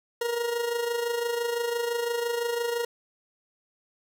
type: tone with amplitude modulation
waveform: 40% pulse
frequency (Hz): 472.2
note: A#4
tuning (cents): +22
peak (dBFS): -23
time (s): 0.21-2.85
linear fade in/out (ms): 5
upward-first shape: sine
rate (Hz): 25.9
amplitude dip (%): 55
effects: none